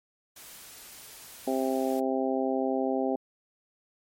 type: noise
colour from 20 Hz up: white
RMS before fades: -47 dBFS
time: 0.36-2 s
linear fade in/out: 5 ms
type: harmonic tone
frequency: 132 Hz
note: C3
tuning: 16 cents sharp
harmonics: 2 / 3 / 4 / 5 / 6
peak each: -29 / -31 / -32 / -33 / -34 dBFS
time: 1.47-3.16 s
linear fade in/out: 5 ms
effects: MP3 64 kbps